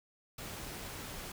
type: noise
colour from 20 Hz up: pink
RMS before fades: -44 dBFS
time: 0.38-1.32 s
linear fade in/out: 5 ms
effects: none